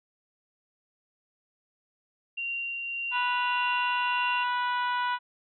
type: tone with tremolo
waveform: sine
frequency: 2765 Hz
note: F7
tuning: 18 cents flat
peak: -29 dBFS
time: 2.37-4.44 s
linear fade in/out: 10 ms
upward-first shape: triangle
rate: 1.7 Hz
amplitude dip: 30%
type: harmonic tone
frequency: 491.4 Hz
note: B4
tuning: 9 cents flat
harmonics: 2 / 3 / 4 / 5 / 6 / 7 / 8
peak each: -27 / -32 / -41 / -42 / -40 / -45 / -50 dBFS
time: 3.11-5.19 s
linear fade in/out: 50 ms
effects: none